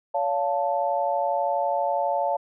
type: chord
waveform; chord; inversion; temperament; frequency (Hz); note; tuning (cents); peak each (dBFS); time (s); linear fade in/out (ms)
sine; Db augmented; none; equal with one note detuned; 566.3 / 698.5 / 880; Db5 / F5 / A5; +37 / 0 / 0; -26; 0.14-2.37; 10
effects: none